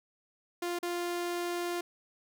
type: tone with dropouts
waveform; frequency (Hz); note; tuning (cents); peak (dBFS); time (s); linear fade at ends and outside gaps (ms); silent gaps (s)
sawtooth; 349.2; F4; 0; -28; 0.62-1.81; 5; 0.789-0.828
effects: none